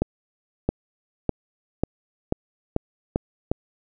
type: accelerating click train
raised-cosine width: 2 ms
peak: -7 dBFS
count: 8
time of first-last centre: 0.02-3.515 s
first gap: 670 ms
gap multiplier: 0.9
effects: none